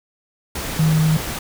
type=tone in noise; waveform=sine; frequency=157.3 Hz; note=D#3; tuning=19 cents sharp; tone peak=-13 dBFS; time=0.79-1.17 s; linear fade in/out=5 ms; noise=pink; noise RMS=-27 dBFS; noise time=0.55-1.39 s; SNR=+11 dB; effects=none